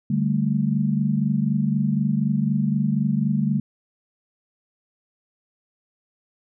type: chord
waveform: sine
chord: D suspended fourth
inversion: none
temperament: equal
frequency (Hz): 146.83 / 196 / 220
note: D3 / G3 / A3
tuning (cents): 0 / 0 / 0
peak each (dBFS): -23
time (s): 0.1-3.6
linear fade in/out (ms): 5
effects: none